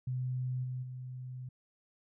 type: tone with level steps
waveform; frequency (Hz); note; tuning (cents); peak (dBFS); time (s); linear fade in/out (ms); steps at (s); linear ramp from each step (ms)
sine; 127.2; C3; -48; -32 / -35 / -40; 0.07-1.49; 5; 0.63 / 0.82; 20
effects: none